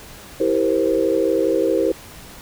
sine chord, C dominant seventh, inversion first, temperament just, 327 / 392.4 / 470.9 / 523.3 Hz, E4 / G4 / Bb4 / C5, -14 / +2 / +18 / 0 cents, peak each -21 dBFS, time 0.4-1.92 s, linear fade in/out 5 ms, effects pink hiss -40 dBFS RMS until 2.41 s

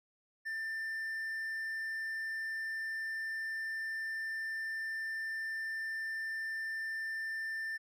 triangle tone, 1786 Hz, A6, 25 cents sharp, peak -34 dBFS, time 0.45-7.78 s, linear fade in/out 20 ms, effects none

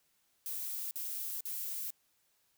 violet noise bursts, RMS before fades -39 dBFS, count 3, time 0.46-1.904 s, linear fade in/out 0 ms, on 450 ms, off 47 ms, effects white hiss -74 dBFS RMS until 2.57 s

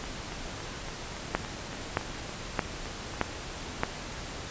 two click trains, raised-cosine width 0.5 ms, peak -24 / -9 dBFS, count 12 / 5, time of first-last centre 0.04-3.139 / 1.35-3.834 s, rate 3.55 / 1.61 Hz, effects pink hiss -39 dBFS RMS until 4.5 s + resampled to 16000 Hz

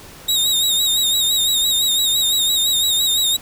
sawtooth tone with vibrato, 3756 Hz, A#7, 12 cents sharp, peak -12 dBFS, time 0.28-3.37 s, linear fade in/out 10 ms, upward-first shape sine, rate 5.9 Hz, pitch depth 62 cents each way, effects pink hiss -40 dBFS RMS until 3.41 s

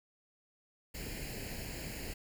pink noise with comb filter, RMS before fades -42 dBFS, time 0.94-2.14 s, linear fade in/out 10 ms, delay 0.42 ms, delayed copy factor +0.75, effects none

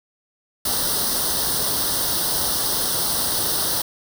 white noise with comb filter, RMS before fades -22 dBFS, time 0.65-3.82 s, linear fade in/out 5 ms, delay 0.21 ms, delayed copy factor +0.85, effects none

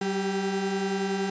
35% pulse tone pair together, 191.72 / 394 Hz, G3 / G4, -38 / +9 cents, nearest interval octave, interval 1247 cents, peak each -27 dBFS, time 0.01-1.3 s, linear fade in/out 5 ms, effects resampled to 16000 Hz

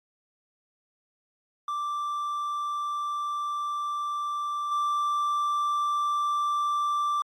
triangle tone with level steps, 1174.7 Hz, D6, in tune, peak -26 / -22 dBFS, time 1.68-7.22 s, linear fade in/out 2 ms, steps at 4.71 s, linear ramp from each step 10 ms, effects AAC 64 kbps

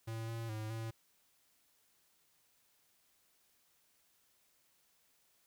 square tone with pitch steps, 112.9 / 114.5 / 108.5 / 112.8 Hz, A2 / A#2 / A2 / A2, +45 / -31 / -24 / +44 cents, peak -40 dBFS, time 0.07-0.91 s, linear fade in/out 10 ms, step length 210 ms, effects white hiss -73 dBFS RMS until 5.46 s

